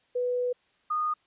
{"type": "tone pair in turn", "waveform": "sine", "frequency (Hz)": [493.9, 1230.3], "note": ["B4", "D#6"], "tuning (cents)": [0, -20], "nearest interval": "octave + major third", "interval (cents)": 1580, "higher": "second", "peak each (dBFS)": -25, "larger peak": "neither", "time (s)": [[0.15, 0.53], [0.9, 1.14]], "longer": "first", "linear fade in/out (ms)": 10, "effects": ["white hiss -67 dBFS RMS until 1.26 s", "resampled to 8000 Hz"]}